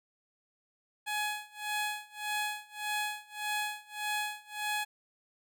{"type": "tone with tremolo", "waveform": "15% pulse", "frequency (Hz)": 841, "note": "G#5", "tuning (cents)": 22, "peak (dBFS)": -24, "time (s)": [1.06, 4.85], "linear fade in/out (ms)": 20, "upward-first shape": "sine", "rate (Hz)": 1.7, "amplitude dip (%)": 95, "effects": []}